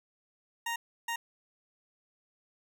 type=tone bursts at uneven times; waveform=20% pulse; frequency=932 Hz; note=A#5; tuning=1 cent flat; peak=-27 dBFS; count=2; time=0.66-0.76 / 1.08-1.16 s; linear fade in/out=5 ms; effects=none